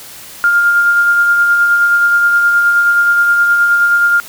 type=tone with tremolo; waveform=sine; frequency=1405 Hz; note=F6; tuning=10 cents sharp; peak=-6 dBFS; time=0.44-4.2 s; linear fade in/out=0 ms; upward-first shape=sine; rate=9.5 Hz; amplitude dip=30%; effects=white hiss -33 dBFS RMS until 4.28 s